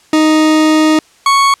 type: tone pair in turn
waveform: 40% pulse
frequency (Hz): 311.1 / 1108.6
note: D#4 / C#6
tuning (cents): 0 / 0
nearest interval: octave + minor seventh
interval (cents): 2200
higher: second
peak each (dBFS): -6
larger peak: neither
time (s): 0.13-0.99 / 1.26-1.54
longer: first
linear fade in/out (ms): 2
effects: white hiss -47 dBFS RMS until 1.6 s + low-pass 8000 Hz 12 dB/octave